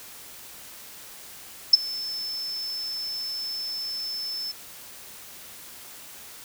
sine tone with ADSR envelope, 5274 Hz, E8, in tune, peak -6 dBFS, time 1.73-4.52 s, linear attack 7 ms, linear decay 19 ms, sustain -23 dB, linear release 11 ms, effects white hiss -44 dBFS RMS until 6.44 s

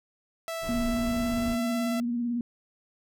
sawtooth tone with pitch glide, 659.3 to 668.9 Hz, E5 to E5, 0 to +25 cents, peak -28 dBFS, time 0.48-2 s, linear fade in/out 0 ms, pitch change +25 cents, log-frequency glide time 0.7-1.56 s
brown noise, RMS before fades -36 dBFS, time 0.61-1.58 s, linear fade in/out 50 ms
sine tone with vibrato, 238.5 Hz, A#3, 40 cents sharp, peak -26 dBFS, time 0.69-2.41 s, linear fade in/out 2 ms, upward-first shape sine, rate 18 Hz, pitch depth 37 cents each way
effects none

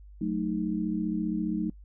sine chord, D# diminished, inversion first, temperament equal, 185 / 220 / 311.1 Hz, F#3 / A3 / D#4, 0 / 0 / 0 cents, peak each -31 / -31 / -31 dBFS, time 0.21-1.7 s, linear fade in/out 5 ms, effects noise-tail reverb RT60 0.1 s tail -26 dB re dry + added 50 Hz sine -46 dBFS peak until 1.84 s

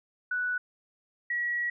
sine tone pair in turn, 1480 / 1920.4 Hz, F#6 / B6, 0 / -49 cents, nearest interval perfect fourth, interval 451 cents, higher second, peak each -27 dBFS, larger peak neither, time 0.31-0.58 / 1.3-1.7 s, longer second, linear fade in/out 5 ms, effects none

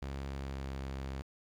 sawtooth tone with pitch glide, 68.4 to 67.22 Hz, C#2 to C2, -23 to +47 cents, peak -34 dBFS, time 0.02-1.22 s, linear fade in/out 0 ms, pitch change -30 cents, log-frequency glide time 0.3-0.73 s, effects low-pass 6000 Hz 12 dB/octave + 11-bit

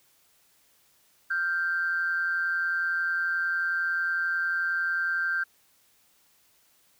sine tone pair together, 1396.9 / 1568 Hz, F6 / G6, 0 / 0 cents, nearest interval major second, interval 200 cents, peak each -30 / -25 dBFS, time 1.3-5.44 s, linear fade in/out 10 ms, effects tanh soft clip ceiling -18 dBFS + white hiss -64 dBFS RMS until 6.99 s

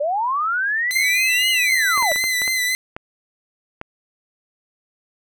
sine linear two-way sweep, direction up then down, 554.4 to 2960 to 554.4 Hz, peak -18 dBFS, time 0-2.13 s, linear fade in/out 10 ms, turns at 1.5 s
sawtooth tone with vibrato, 2023 Hz, B6, 41 cents sharp, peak -15 dBFS, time 0.91-2.75 s, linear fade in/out 0 ms, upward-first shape sine, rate 3.9 Hz, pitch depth 42 cents each way
clicks, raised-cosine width 0.5 ms, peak -15 dBFS, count 9, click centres 1.977 / 2.025 / 2.117 / 2.16 / 2.24 / 2.418 / 2.478 / 2.965 / 3.814 s
effects none

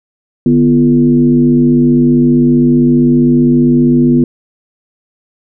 sine tone with frequency modulation, 246.9 Hz, B3, in tune, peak -5 dBFS, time 0.46-4.24 s, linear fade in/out 2 ms, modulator 95.3 Hz, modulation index 0.86, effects none

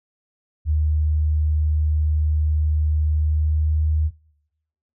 sine tone with pitch glide, 76.5 to 77.3 Hz, D#2 to D#2, -29 to -11 cents, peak -16 dBFS, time 0.65-4.11 s, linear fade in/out 50 ms, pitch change +18 cents, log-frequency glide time 3.18-3.84 s, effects noise-tail reverb RT60 0.9 s tail -25 dB re dry

